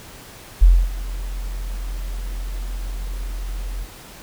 sine tone with ADSR envelope, 43.65 Hz, F1, in tune, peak -5 dBFS, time 0.61-3.88 s, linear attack 18 ms, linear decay 260 ms, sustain -19 dB, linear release 61 ms, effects pink hiss -41 dBFS RMS until 4.22 s

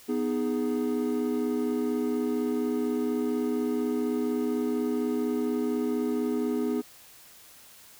triangle chord, G# minor, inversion first, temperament equal, 246.9 / 311.1 / 415.3 Hz, B3 / D#4 / G#4, 0 / 0 / 0 cents, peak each -26 / -29 / -28 dBFS, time 0.08-6.82 s, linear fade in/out 20 ms, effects tanh soft clip ceiling -14 dBFS + white hiss -52 dBFS RMS until 7.99 s

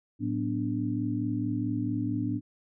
sine tone cluster, 111.1 / 188.1 / 248.5 / 293.1 Hz, A2 / F#3 / B3 / D4, +17 / +29 / +11 / -3 cents, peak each -32 / -39 / -32 / -31 dBFS, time 0.19-2.41 s, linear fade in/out 50 ms, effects none

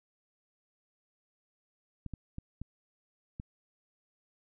clicks, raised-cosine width 5 ms, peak -27 dBFS, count 5, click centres 2.063 / 2.137 / 2.384 / 2.616 / 3.399 s, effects none

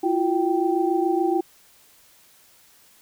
sine tone cluster, 334.1 / 361.1 / 781 Hz, E4 / F#4 / G5, +23 / -42 / -7 cents, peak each -22 / -23 / -25 dBFS, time 0.03-1.41 s, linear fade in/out 10 ms, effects white hiss -55 dBFS RMS until 3.01 s

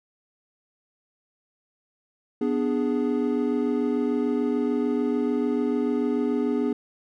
triangle chord, G# diminished, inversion first, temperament equal, 246.9 / 293.7 / 415.3 Hz, B3 / D4 / G#4, 0 / 0 / 0 cents, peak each -23 / -25 / -25 dBFS, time 2.41-6.73 s, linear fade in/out 5 ms, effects none

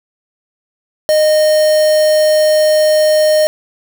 triangle tone with quantisation, 615 Hz, D#5, 20 cents flat, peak -6 dBFS, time 1.09-3.47 s, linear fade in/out 0 ms, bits 3, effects none

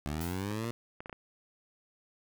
15% pulse linear sweep, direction up, 70.5 to 119.5 Hz, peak -27 dBFS, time 0.06-0.71 s, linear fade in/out 0 ms
blue noise with exponential decay, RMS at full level -41 dBFS, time 0.21-0.67 s, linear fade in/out 2 ms, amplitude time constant 100 ms
clicks, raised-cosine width 0.5 ms, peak -27 dBFS, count 6, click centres 0.513 / 0.643 / 1.005 / 1.059 / 1.096 / 1.128 s
effects none

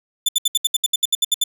sawtooth tone bursts, 3520 Hz, A7, in tune, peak -11 dBFS, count 13, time 0.26-1.439 s, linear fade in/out 5 ms, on 27 ms, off 69 ms, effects none

